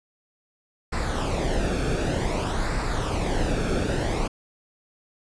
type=noise with flanger; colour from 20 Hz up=brown; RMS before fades=-25 dBFS; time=0.92-4.28 s; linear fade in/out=10 ms; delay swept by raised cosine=0.31 to 1.02 ms; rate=0.54 Hz; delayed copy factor=-0.6; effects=resampled to 22050 Hz